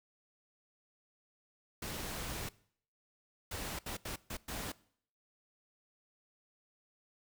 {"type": "noise bursts at uneven times", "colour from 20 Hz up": "pink", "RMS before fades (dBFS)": -41, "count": 6, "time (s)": [[1.82, 2.49], [3.51, 3.79], [3.86, 3.97], [4.05, 4.16], [4.3, 4.37], [4.48, 4.72]], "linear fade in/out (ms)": 5, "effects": ["noise-tail reverb RT60 0.6 s tail -21 dB re dry"]}